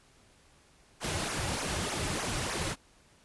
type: noise with flanger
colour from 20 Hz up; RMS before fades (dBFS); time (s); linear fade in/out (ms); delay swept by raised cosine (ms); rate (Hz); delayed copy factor
pink; -33; 1-2.76; 50; 0.23 to 4.43; 3.3; -0.75
effects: pink hiss -62 dBFS RMS until 3.24 s + resampled to 24000 Hz